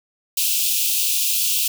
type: high-pass noise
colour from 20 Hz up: white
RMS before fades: -20 dBFS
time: 0.37-1.68 s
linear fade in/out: 5 ms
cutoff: 2500 Hz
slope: 96 dB/octave
effects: none